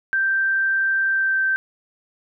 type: tone with pitch glide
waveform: sine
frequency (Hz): 1568 to 1556.3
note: G6 to G6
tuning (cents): 0 to -13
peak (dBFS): -17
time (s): 0.13-1.56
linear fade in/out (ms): 0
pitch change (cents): -13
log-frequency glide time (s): 1.11-1.4
effects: none